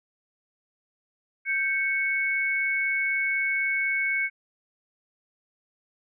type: tone pair together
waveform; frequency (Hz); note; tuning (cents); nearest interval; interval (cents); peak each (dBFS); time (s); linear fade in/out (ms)
sine; 1568 / 2214; G6 / C#7; 0 / -3; tritone; 597; -29 / -24; 1.45-4.3; 50
effects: none